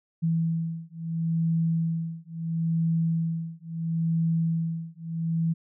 sine beating tone pair, 164.1 / 164.84 Hz, E3 / E3, -8 / 0 cents, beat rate 0.74 Hz, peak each -27 dBFS, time 0.22-5.54 s, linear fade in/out 20 ms, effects none

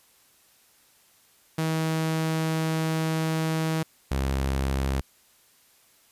sawtooth tone pair in turn, 159.9 / 67.23 Hz, D#3 / C2, +48 / +48 cents, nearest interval octave + minor third, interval 1500 cents, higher first, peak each -20 dBFS, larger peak neither, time 1.58-3.83 / 4.11-5.01 s, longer first, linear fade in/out 5 ms, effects white hiss -60 dBFS RMS until 6.11 s + resampled to 32000 Hz

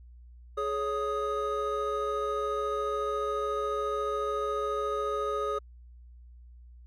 triangle tone cluster, 420.7 / 557 / 1248 Hz, G#4 / C#5 / D#6, +22 / +8 / +5 cents, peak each -30 / -33 / -30 dBFS, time 0.57-5.59 s, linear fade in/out 10 ms, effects added 60 Hz sine -48 dBFS peak until 6.86 s

